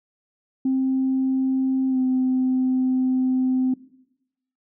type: tone with pitch glide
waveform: sine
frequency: 263.3 to 257.7 Hz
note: C4 to C4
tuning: +11 to -26 cents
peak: -17 dBFS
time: 0.65-3.74 s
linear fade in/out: 5 ms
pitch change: -37 cents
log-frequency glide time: 1.89-1.98 s
effects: noise-tail reverb RT60 0.9 s tail -19 dB re dry + tanh soft clip ceiling -14 dBFS